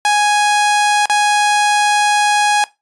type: tone with dropouts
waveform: sawtooth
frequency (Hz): 830.6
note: G#5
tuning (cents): 0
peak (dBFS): -7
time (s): 0.05-2.64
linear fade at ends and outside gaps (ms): 1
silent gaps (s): 1.057-1.097
effects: noise-tail reverb RT60 0.2 s tail -19 dB re dry + resampled to 24000 Hz